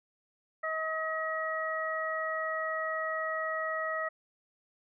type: harmonic tone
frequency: 636 Hz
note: D#5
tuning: 38 cents sharp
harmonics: 1 / 2 / 3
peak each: -35 / -35 / -35 dBFS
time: 0.63-4.09 s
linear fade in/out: 10 ms
effects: none